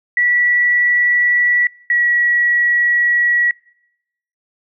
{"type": "tone pair in turn", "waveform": "sine", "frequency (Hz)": [1948, 1925.6], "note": ["B6", "B6"], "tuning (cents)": [-24, -44], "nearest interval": "unison", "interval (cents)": 20, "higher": "first", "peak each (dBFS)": -11, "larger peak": "neither", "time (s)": [[0.17, 1.67], [1.9, 3.51]], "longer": "second", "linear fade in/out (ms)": 2, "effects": ["noise-tail reverb RT60 0.9 s tail -26 dB re dry"]}